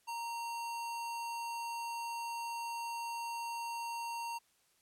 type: tone with sample-and-hold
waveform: sine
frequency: 932.3 Hz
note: A#5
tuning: in tune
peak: -37 dBFS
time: 0.07-4.39 s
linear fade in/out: 20 ms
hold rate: 3675 Hz
effects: white hiss -72 dBFS RMS until 4.81 s + low-pass 12000 Hz 12 dB/octave